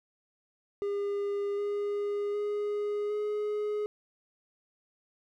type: tone with pitch steps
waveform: triangle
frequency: 404.4 / 409.3 / 414.3 / 419.4 Hz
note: G#4 / G#4 / G#4 / G#4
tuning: -46 / -25 / -4 / +17 cents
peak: -27 dBFS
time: 0.82-3.86 s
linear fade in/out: 0 ms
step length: 760 ms
effects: none